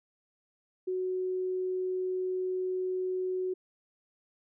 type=tone; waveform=sine; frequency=370 Hz; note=F#4; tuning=in tune; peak=-29 dBFS; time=0.87-3.54 s; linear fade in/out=10 ms; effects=none